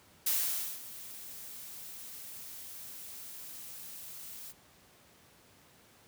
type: noise with ADSR envelope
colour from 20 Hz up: blue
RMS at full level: -29 dBFS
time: 0.26-4.53 s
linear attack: 8 ms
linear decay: 520 ms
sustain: -17 dB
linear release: 28 ms
effects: pink hiss -61 dBFS RMS until 6.07 s + high-pass 80 Hz 12 dB/octave